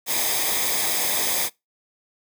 white noise with comb filter, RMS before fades -23 dBFS, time 0.06-1.5 s, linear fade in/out 50 ms, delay 0.7 ms, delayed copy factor -0.65, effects noise-tail reverb RT60 0.2 s tail -23 dB re dry

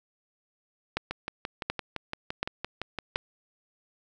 two click trains, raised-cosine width 0.3 ms, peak -11 / -16 dBFS, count 4 / 13, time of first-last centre 0.97-3.16 / 1.11-3.158 s, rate 1.37 / 5.86 Hz, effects none

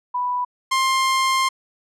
sine / sawtooth tone pair in turn, 987.8 / 1056.7 Hz, B5 / C6, 0 / +17 cents, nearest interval minor second, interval 117 cents, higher second, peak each -20 / -13 dBFS, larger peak second, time 0.14-0.45 / 0.71-1.49 s, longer second, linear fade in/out 10 ms, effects low-pass 9000 Hz 12 dB/octave

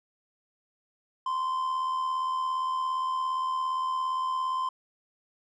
triangle tone with amplitude modulation, 1037 Hz, C6, 16 cents flat, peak -23 dBFS, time 1.26-4.69 s, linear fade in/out 5 ms, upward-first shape sine, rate 77.4 Hz, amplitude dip 40%, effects resampled to 22050 Hz

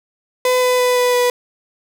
35% pulse tone with pitch steps, 504 / 500.8 / 497.6 / 494.5 / 491.4 Hz, B4 / B4 / B4 / B4 / B4, +35 / +24 / +13 / +2 / -9 cents, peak -11 dBFS, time 0.45-1.3 s, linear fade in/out 2 ms, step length 170 ms, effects none

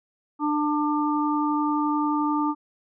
harmonic tone, 298.1 Hz, D4, 26 cents sharp, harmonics 1 / 3 / 4, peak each -23 / -27 / -28 dBFS, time 0.39-2.55 s, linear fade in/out 50 ms, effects none

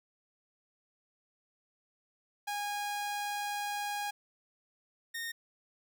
sawtooth tone pair in turn, 821 / 1843.1 Hz, G#5 / A#6, -20 / -20 cents, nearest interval octave + major second, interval 1400 cents, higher second, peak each -30 / -33 dBFS, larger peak first, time 2.47-4.11 / 5.14-5.32 s, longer first, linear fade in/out 10 ms, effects none

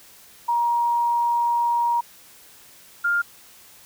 sine tone pair in turn, 946 / 1404 Hz, A#5 / F6, +25 / +9 cents, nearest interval perfect fifth, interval 684 cents, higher second, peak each -18 / -18 dBFS, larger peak neither, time 0.48-2.01 / 3.04-3.22 s, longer first, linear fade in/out 10 ms, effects white hiss -49 dBFS RMS until 3.85 s

